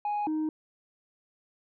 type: tone pair in turn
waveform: sine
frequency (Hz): 830 / 310.9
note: G#5 / D#4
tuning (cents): -1 / -1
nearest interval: octave + perfect fourth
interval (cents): 1700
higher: first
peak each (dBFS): -25 / -24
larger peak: second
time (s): 0.05-0.27 / 0.27-0.49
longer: neither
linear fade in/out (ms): 2
effects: tanh soft clip ceiling -26 dBFS